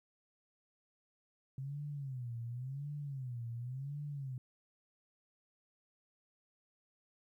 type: tone with vibrato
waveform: sine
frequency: 130.81 Hz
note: C3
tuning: in tune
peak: -39 dBFS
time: 1.58-4.38 s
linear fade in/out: 2 ms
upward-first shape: sine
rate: 0.92 Hz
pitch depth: 200 cents each way
effects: 13-bit